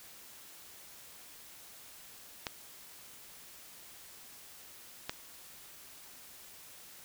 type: clicks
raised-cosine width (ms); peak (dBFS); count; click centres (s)
0.2; -17; 2; 2.468 / 5.095
effects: white hiss -53 dBFS RMS until 7.04 s